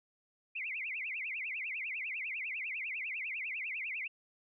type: tone with vibrato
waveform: sine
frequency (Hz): 2351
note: D7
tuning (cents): +1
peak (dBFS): -36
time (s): 0.55-4.08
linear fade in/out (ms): 10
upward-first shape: triangle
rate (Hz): 10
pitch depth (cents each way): 290
effects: none